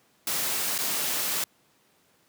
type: noise with dropouts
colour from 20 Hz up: white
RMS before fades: -28 dBFS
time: 0.27-1.44 s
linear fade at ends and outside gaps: 2 ms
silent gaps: 0.78-0.787 s
effects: pink hiss -64 dBFS RMS until 2.28 s + high-pass 150 Hz 12 dB/octave